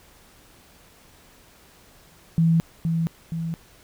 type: tone with echo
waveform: sine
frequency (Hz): 164.81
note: E3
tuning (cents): 0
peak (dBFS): -15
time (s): 2.38-2.6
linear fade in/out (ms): 0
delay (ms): 470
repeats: 2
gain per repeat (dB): -5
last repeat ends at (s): 3.54
effects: pink hiss -53 dBFS RMS until 3.83 s